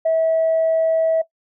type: tone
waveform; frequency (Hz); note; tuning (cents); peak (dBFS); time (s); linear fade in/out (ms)
sine; 648; E5; -30; -13; 0.05-1.22; 10
effects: noise-tail reverb RT60 0.1 s tail -17 dB re dry + tanh soft clip ceiling -11 dBFS